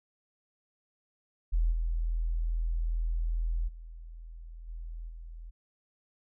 sine tone with level steps, 41.2 Hz, E1, in tune, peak -23 / -27 / -42 / -37 / -41 dBFS, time 1.52-5.51 s, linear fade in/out 20 ms, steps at 1.71 / 3.67 / 4.67 / 5.08 s, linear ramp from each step 20 ms, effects none

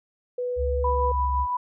sine tone, 493.9 Hz, B4, in tune, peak -25 dBFS, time 0.38-1.12 s, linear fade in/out 5 ms
sine tone with pitch glide, 69.3 to 67.64 Hz, C#2 to C#2, 0 to -42 cents, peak -24 dBFS, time 0.56-1.47 s, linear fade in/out 50 ms, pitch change -42 cents, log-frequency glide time 0.83-1.22 s
sine tone with tremolo, 987.8 Hz, B5, in tune, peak -22 dBFS, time 0.84-1.57 s, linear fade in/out 5 ms, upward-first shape sine, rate 5.9 Hz, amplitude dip 30%
effects none

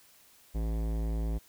sine tone with hard clipping, 55 Hz, A1, in tune, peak -31 dBFS, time 0.54-1.39 s, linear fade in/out 20 ms, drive 18 dB, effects white hiss -60 dBFS RMS until 1.48 s

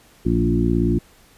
harmonic tone with a mistuned harmonic, 58 Hz, A#1, 8 cents flat, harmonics 1 / 2 / 3 / 4 / 5 / 6, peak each -23 / -23 / -23 / -23 / -23 / -23 dBFS, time 0.25-0.99 s, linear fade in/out 10 ms, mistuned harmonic 3, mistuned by +21 cents, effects pink hiss -52 dBFS RMS until 1.37 s + resampled to 32000 Hz

